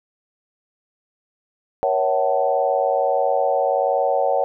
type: tone cluster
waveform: sine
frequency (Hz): 473.6 / 555 / 656 / 755 / 882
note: A#4 / C#5 / E5 / F#5 / A5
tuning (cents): +27 / +2 / -9 / +35 / +4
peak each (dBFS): -25 / -20 / -25 / -21 / -29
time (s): 1.83-4.44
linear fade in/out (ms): 0
effects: none